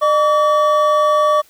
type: tone pair together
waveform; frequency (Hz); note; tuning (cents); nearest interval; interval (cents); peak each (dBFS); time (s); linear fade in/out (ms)
triangle; 605.6 / 1144; D#5 / D6; -47 / -46; major seventh; 1101; -12; 0.01-1.42; 20
effects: white hiss -51 dBFS RMS until 1.49 s